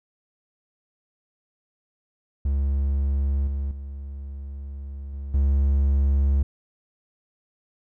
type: tone with level steps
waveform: triangle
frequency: 69.3 Hz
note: C#2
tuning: in tune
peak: -18 / -22 / -30 / -28 / -15 dBFS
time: 2.45-6.43 s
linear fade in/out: 5 ms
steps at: 3.47 / 3.71 / 5.13 / 5.34 s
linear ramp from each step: 2 ms
effects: none